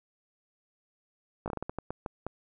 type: slowing click train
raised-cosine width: 1 ms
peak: -20 dBFS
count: 11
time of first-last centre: 1.46-2.266 s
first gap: 18 ms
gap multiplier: 1.31
effects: none